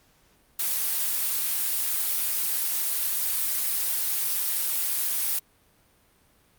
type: noise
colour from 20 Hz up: blue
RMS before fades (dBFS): -26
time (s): 0.59-5.39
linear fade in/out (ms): 5
effects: pink hiss -62 dBFS RMS until 6.58 s + Opus 48 kbps